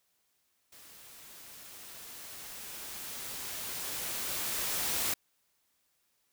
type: noise with level ramp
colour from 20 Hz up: white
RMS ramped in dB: -54 to -31 dBFS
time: 0.72-5.14 s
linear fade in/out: 5 ms
effects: white hiss -75 dBFS RMS until 6.32 s